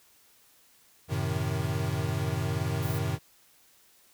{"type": "chord", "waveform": "square", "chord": "F# diminished seventh", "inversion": "none", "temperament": "equal", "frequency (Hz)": [92.5, 110, 130.81, 155.56], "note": ["F#2", "A2", "C3", "Eb3"], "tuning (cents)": [0, 0, 0, 0], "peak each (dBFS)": -34, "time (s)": [1.08, 3.19], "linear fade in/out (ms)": 50}
{"type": "noise", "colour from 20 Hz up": "violet", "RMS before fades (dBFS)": -42, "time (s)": [2.82, 2.99], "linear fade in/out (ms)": 10}
{"effects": ["white hiss -61 dBFS RMS until 4.13 s"]}